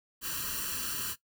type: noise with comb filter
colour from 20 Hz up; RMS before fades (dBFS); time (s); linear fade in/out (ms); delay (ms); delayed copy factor
white; -35; 0.21-1.16; 50; 0.69; +0.95
effects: noise-tail reverb RT60 0.1 s tail -17 dB re dry